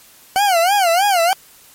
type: tone with vibrato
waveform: 40% pulse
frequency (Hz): 740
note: F#5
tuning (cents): 0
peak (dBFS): -11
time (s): 0.36-1.33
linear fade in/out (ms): 0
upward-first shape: sine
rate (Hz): 3.2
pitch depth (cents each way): 190
effects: white hiss -46 dBFS RMS until 1.74 s + MP3 64 kbps